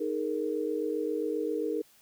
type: chord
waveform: sine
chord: D# suspended fourth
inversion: none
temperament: equal with one note detuned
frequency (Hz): 311.1 / 418.7 / 466.2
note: D#4 / G#4 / A#4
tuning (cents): 0 / +14 / 0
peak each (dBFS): -33 / -33 / -32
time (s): 0-1.82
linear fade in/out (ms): 10
effects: white hiss -61 dBFS RMS until 2.01 s